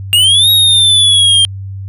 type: exponential two-way sweep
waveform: square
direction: up then down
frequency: 2794 to 3800 to 3175 Hz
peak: -6 dBFS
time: 0.13-1.45 s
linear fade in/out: 0 ms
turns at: 0.5 s
effects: added 97 Hz sine -21 dBFS peak until 1.88 s + resampled to 32000 Hz